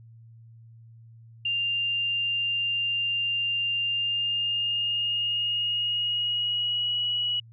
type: tone with pitch glide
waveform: sine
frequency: 2794 to 2921 Hz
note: F7 to F#7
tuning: 0 to -23 cents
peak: -24 dBFS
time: 1.45-7.4 s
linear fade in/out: 5 ms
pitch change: +77 cents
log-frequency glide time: 3.82-7.02 s
effects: added 114 Hz sine -47 dBFS peak until 7.52 s